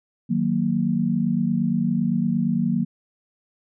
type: chord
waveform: sine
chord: D# minor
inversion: none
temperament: equal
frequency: 155.56 / 185 / 233.1 Hz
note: D#3 / F#3 / A#3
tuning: 0 / 0 / 0 cents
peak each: -26 / -23 / -22 dBFS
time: 0.29-2.85 s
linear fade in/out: 20 ms
effects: none